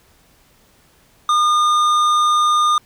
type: tone with tanh clipping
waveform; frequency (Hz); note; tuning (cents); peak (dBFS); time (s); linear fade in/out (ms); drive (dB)
sine; 1215; D#6; -42; -14; 1.29-2.78; 2; 12
effects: pink hiss -54 dBFS RMS until 2.85 s